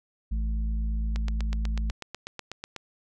harmonic tone, 54.4 Hz, A1, 19 cents flat, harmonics 1 / 3 / 4, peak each -25 / -43 / -40 dBFS, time 0.31-1.91 s, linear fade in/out 10 ms
click train, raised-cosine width 0.2 ms, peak -18 dBFS, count 14, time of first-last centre 1.16-2.763 s, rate 8.11 Hz
effects none

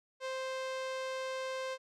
sawtooth tone, 523.3 Hz, C5, in tune, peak -32 dBFS, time 0.2-1.78 s, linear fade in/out 50 ms, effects low-pass 6000 Hz 12 dB/octave

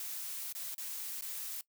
blue noise with dropouts, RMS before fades -41 dBFS, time 0-1.61 s, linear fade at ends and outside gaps 1 ms, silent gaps 0.525-0.551 / 0.745-0.78 / 1.21-1.222 s, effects noise-tail reverb RT60 0.1 s tail -20 dB re dry

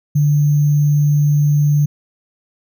sine tone with sample-and-hold, 146.83 Hz, D3, in tune, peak -10 dBFS, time 0.15-1.86 s, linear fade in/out 10 ms, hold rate 6300 Hz, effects none

